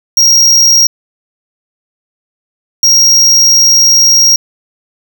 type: tone bursts at uneven times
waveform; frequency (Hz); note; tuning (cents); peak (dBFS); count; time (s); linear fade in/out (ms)
square; 5620; F8; +10; -4; 2; 0.17-0.87 / 2.83-4.36; 2
effects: none